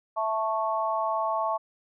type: chord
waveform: sine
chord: A major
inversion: second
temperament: equal with one note detuned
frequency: 659.3 / 880 / 1103 Hz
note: E5 / A5 / C#6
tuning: 0 / 0 / -9 cents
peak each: -29 dBFS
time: 0.16-1.58 s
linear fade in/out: 20 ms
effects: none